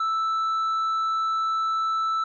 sine tone with tanh clipping, 1318.5 Hz, E6, in tune, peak -23 dBFS, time 0-2.24 s, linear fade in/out 5 ms, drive 4 dB, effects none

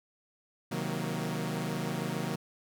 sawtooth chord, C half-diminished seventh, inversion none, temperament equal with one note detuned, 130.81 / 157.55 / 185 / 233.1 Hz, C3 / Eb3 / Gb3 / Bb3, 0 / +22 / 0 / 0 cents, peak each -35 / -32 / -33 / -34 dBFS, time 0.71-2.36 s, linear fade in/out 10 ms, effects none

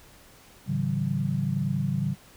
sine tone cluster, 106.2 / 139.5 / 161.4 / 190 Hz, G#2 / C#3 / E3 / F#3, +39 / +11 / -36 / +46 cents, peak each -34 / -27 / -32 / -29 dBFS, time 0.66-2.16 s, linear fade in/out 50 ms, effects pink hiss -53 dBFS RMS until 2.36 s

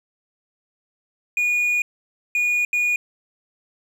triangle tone bursts at uneven times, 2448 Hz, D#7, 29 cents flat, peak -16 dBFS, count 3, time 1.37-1.82 / 2.35-2.65 / 2.73-2.96 s, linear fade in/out 2 ms, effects none

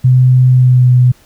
sine tone with pitch glide, 127.5 to 125.09 Hz, C3 to B2, -44 to +23 cents, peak -4 dBFS, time 0.04-1.12 s, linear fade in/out 10 ms, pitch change -33 cents, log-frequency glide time 0.51-0.92 s, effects pink hiss -47 dBFS RMS until 1.25 s

